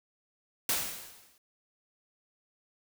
white noise with exponential decay, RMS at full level -27 dBFS, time 0.69-1.38 s, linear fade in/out 2 ms, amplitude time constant 150 ms, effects none

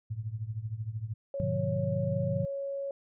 sine tone with tremolo, 110 Hz, A2, in tune, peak -29 dBFS, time 0.1-1.14 s, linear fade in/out 10 ms, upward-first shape triangle, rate 13 Hz, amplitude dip 90%
sine tone, 554.4 Hz, C#5, in tune, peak -32 dBFS, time 1.34-2.91 s, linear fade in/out 2 ms
sine chord, G# diminished seventh, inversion none, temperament just, 103.83 / 124.59 / 149.51 / 179.41 Hz, G#2 / B2 / D3 / F3, 0 / +16 / +31 / +47 cents, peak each -34 dBFS, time 1.4-2.45 s, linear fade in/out 0 ms
effects none

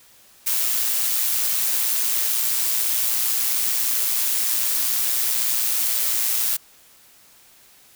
blue noise with amplitude modulation, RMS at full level -20 dBFS, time 0.46-6.57 s, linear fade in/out 10 ms, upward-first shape sine, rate 118 Hz, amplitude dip 35%, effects white hiss -52 dBFS RMS until 7.95 s

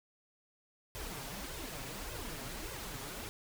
pink noise with flanger, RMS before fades -43 dBFS, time 0.95-3.29 s, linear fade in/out 0 ms, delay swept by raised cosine 1.9 to 7.5 ms, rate 1.7 Hz, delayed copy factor +0.95, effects none

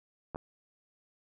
clicks, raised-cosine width 1 ms, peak -24 dBFS, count 2, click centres 0.347 / 0.359 s, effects none

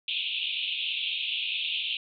pink band-pass noise, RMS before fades -31 dBFS, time 0.08-1.97 s, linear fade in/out 2 ms, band 2500 to 3700 Hz, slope 96 dB/octave, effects none

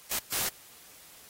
white noise bursts at uneven times, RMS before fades -30 dBFS, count 2, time 0.11-0.19 / 0.32-0.49 s, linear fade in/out 5 ms, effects white hiss -53 dBFS RMS until 1.29 s + AAC 48 kbps

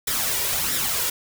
white noise with flanger, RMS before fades -24 dBFS, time 0.07-1.1 s, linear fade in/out 5 ms, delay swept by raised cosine 0.54 to 2.14 ms, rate 1.5 Hz, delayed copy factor +0.55, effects none

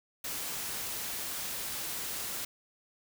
white noise, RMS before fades -37 dBFS, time 0.24-2.45 s, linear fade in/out 5 ms, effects none

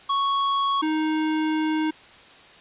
square tone pair in turn, 1108.7 / 311.9 Hz, C#6 / D#4, 0 / +4 cents, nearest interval octave + minor seventh, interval 2196 cents, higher first, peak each -21 / -22 dBFS, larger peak first, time 0.09-0.82 / 0.82-1.91 s, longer second, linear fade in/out 10 ms, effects white hiss -48 dBFS RMS until 2.6 s + resampled to 8000 Hz

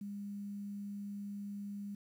sine tone with quantisation, 202.5 Hz, G#3, 43 cents flat, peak -40 dBFS, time 0.01-1.95 s, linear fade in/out 5 ms, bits 11, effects none

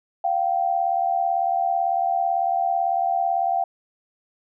sine tone pair together, 696 / 774 Hz, F5 / G5, -6 / -22 cents, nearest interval major second, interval 184 cents, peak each -22 dBFS, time 0.24-3.64 s, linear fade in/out 5 ms, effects none

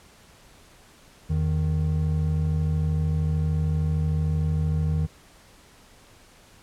triangle tone pair together, 82.41 / 155.57 Hz, E2 / D#3, 0 / 0 cents, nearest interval major seventh, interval 1100 cents, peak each -22 dBFS, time 1.29-5.07 s, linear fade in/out 20 ms, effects pink hiss -53 dBFS RMS until 6.62 s + low-pass 11000 Hz 12 dB/octave

